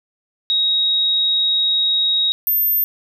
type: tone pair in turn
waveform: sine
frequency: 3787 / 13340 Hz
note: A#7 / G#9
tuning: +27 / +7 cents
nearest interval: octave + minor seventh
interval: 2180 cents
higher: second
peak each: -14 dBFS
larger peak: neither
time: 0.5-2.32 / 2.47-2.84 s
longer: first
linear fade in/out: 0 ms
effects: none